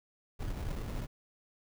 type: noise with sample-and-hold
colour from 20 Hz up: brown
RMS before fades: -37 dBFS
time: 0.39-1.07 s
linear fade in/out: 20 ms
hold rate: 1575 Hz
effects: none